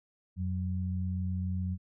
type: tone pair together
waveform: sine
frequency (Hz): 88.78 / 185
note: F2 / F#3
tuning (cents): +29 / 0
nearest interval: octave + minor second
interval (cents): 1271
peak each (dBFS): -31 / -35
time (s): 0.36-1.78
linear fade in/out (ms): 50
effects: none